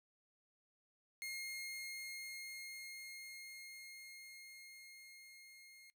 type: tone with level ramp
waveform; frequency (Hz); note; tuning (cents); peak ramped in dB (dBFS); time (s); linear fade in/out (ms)
sawtooth; 2138; C7; +37; -39 to -55; 1.22-5.9; 0
effects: noise-tail reverb RT60 0.1 s tail -19 dB re dry